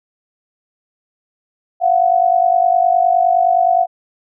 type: tone pair together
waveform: sine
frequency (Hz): 688 / 737.7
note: F5 / F#5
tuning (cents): -26 / -5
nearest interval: minor second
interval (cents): 121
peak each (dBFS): -13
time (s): 1.8-3.87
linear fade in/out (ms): 50
effects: none